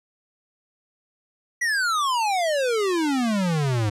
square exponential sweep, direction down, 1975.5 to 101.3 Hz, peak -21 dBFS, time 1.61-3.9 s, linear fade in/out 10 ms, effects low-pass 9000 Hz 12 dB/octave

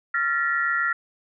sine tone cluster, 1380 / 1761 / 1908 Hz, F6 / A6 / A#6, -21 / +1 / +40 cents, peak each -23 / -28 / -26 dBFS, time 0.14-0.93 s, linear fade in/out 5 ms, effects none

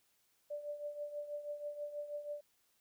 sine tone with tremolo, 587.3 Hz, D5, in tune, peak -37 dBFS, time 0.5-2.41 s, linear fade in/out 10 ms, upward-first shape triangle, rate 6.2 Hz, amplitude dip 75%, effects white hiss -75 dBFS RMS until 2.8 s

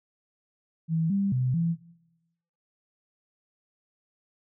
sine tone with pitch steps, 162.5 / 197.9 / 127.2 / 167.4 Hz, E3 / G3 / C3 / E3, -24 / +17 / -48 / +27 cents, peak -23 dBFS, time 0.88-1.76 s, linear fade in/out 50 ms, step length 220 ms, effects noise-tail reverb RT60 0.9 s tail -19 dB re dry

